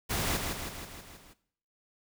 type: noise with echo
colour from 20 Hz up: pink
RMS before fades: -31 dBFS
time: 0.09-0.38 s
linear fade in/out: 20 ms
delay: 160 ms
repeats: 6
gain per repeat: -4 dB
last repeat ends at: 1.34 s
effects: noise-tail reverb RT60 0.6 s tail -17 dB re dry